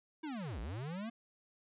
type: linear two-way sweep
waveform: square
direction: down then up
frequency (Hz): 327.3 to 49.72 to 236.8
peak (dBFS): -40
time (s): 0.23-1.1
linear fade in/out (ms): 10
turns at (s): 0.6
effects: resampled to 8000 Hz